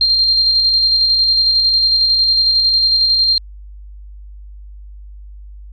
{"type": "tone with tremolo", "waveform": "sine", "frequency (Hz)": 4186, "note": "C8", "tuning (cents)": 0, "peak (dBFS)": -9, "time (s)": [0.01, 3.38], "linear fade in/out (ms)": 2, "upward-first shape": "square", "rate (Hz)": 11, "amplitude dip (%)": 25, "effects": ["added 50 Hz sine -32 dBFS peak until 5.72 s"]}